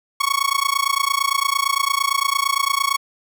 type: tone with amplitude modulation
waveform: sawtooth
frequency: 1108.7 Hz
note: C#6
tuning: in tune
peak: -10 dBFS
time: 0.2-2.97 s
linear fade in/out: 10 ms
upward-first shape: sine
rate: 28.8 Hz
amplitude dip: 95%
effects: none